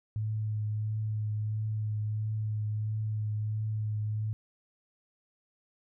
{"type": "tone with vibrato", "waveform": "sine", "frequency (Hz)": 107.4, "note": "A2", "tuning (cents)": -41, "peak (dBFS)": -29, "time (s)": [0.16, 4.33], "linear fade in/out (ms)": 0, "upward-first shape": "triangle", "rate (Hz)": 1.5, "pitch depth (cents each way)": 21, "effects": []}